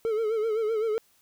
triangle tone with vibrato, 440 Hz, A4, in tune, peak -22 dBFS, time 0.05-0.98 s, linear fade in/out 0 ms, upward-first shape sine, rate 7.8 Hz, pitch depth 76 cents each way, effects white hiss -64 dBFS RMS until 1.21 s

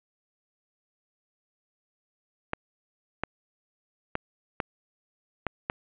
clicks, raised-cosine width 0.5 ms, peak -12 dBFS, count 6, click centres 2.534 / 3.236 / 4.154 / 4.602 / 5.467 / 5.699 s, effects resampled to 8000 Hz + 9-bit

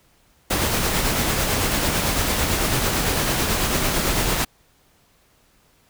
pink noise with tremolo, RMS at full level -20 dBFS, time 0.5-4.45 s, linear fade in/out 10 ms, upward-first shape sine, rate 9 Hz, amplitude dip 30%, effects pink hiss -59 dBFS RMS until 5.89 s

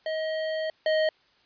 square tone pair in turn, 632 / 626.2 Hz, D#5 / D#5, +27 / +11 cents, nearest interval unison, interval 16 cents, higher first, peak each -28 / -22 dBFS, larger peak second, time 0.06-0.7 / 0.86-1.09 s, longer first, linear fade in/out 2 ms, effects white hiss -63 dBFS RMS until 1.45 s + resampled to 11025 Hz

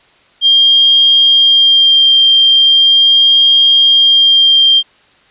sine tone with vibrato, 3200 Hz, G7, 35 cents sharp, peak -4 dBFS, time 0.41-4.83 s, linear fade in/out 50 ms, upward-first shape sine, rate 0.39 Hz, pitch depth 11 cents each way, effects white hiss -48 dBFS RMS until 5.3 s + resampled to 8000 Hz

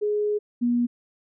sine tone pair in turn, 417.9 / 240.7 Hz, G#4 / B3, +11 / -44 cents, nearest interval minor seventh, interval 955 cents, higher first, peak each -21 / -19 dBFS, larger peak second, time 0.01-0.39 / 0.61-0.87 s, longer first, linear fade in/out 20 ms, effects none

